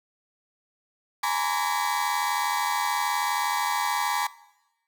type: tone cluster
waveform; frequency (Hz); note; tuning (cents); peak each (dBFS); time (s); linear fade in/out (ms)
35% pulse; 830 / 923 / 1002 / 1148; G#5 / A#5 / B5 / D6; -1 / -17 / +25 / -40; -28; 1.23-4.27; 5
effects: noise-tail reverb RT60 1.0 s tail -20 dB re dry